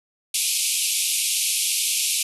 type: band-pass noise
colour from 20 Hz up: white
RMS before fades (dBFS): -23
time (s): 0.34-2.23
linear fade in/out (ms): 5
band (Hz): 2300 to 12000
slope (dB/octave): 96
effects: none